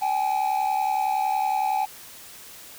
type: tone pair together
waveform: triangle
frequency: 774.2 / 845 Hz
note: G5 / G#5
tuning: -22 / +30 cents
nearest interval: major second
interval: 152 cents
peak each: -21 dBFS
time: 0.01-1.86 s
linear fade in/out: 20 ms
effects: tanh soft clip ceiling -16 dBFS + white hiss -44 dBFS RMS until 2.78 s